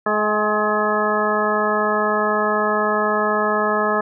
harmonic tone with a mistuned harmonic, 212 Hz, G#3, 36 cents sharp, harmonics 1 / 2 / 3 / 4 / 5 / 6 / 8, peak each -26 / -23 / -23 / -26 / -24 / -23 / -25 dBFS, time 0.06-4.01 s, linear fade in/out 5 ms, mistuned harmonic 4, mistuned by -22 cents, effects none

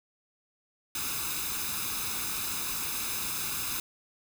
white noise with comb filter, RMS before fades -33 dBFS, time 0.95-3.8 s, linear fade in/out 2 ms, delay 0.79 ms, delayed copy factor +0.65, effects none

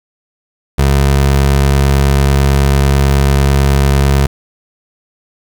25% pulse tone, 69.1 Hz, C#2, 5 cents flat, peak -4 dBFS, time 0.78-4.27 s, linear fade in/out 10 ms, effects 7-bit

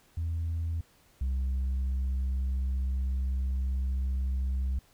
sine tone pair in turn, 82.41 / 65.41 Hz, E2 / C2, 0 / 0 cents, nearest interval major third, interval 400 cents, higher first, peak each -27 / -24 dBFS, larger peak second, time 0.17-0.81 / 1.21-4.79 s, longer second, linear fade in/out 5 ms, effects tanh soft clip ceiling -26 dBFS + pink hiss -63 dBFS RMS until 4.93 s

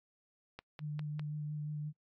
click train, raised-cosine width 0.3 ms, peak -29 dBFS, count 4, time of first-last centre 0.59-1.195 s, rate 4.96 Hz
sine tone with vibrato, 150 Hz, D3, 37 cents sharp, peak -36 dBFS, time 0.79-1.93 s, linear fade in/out 50 ms, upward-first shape sine, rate 5.7 Hz, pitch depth 15 cents each way
effects noise-tail reverb RT60 0.1 s tail -25 dB re dry + MP3 96 kbps

